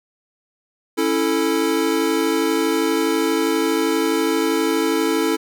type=chord; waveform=square; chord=A major; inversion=first; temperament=equal; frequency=277.2 / 329.6 / 440 Hz; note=C#4 / E4 / A4; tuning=0 / 0 / 0 cents; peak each=-24 / -21 / -22 dBFS; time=0.97-5.37 s; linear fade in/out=20 ms; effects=none